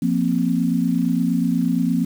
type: chord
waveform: sine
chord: F suspended fourth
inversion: none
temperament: equal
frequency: 174.61 / 233.1 / 261.6 Hz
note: F3 / Bb3 / C4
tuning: 0 / 0 / 0 cents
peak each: -21 dBFS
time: 0.02-2.05 s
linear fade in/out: 5 ms
effects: 7-bit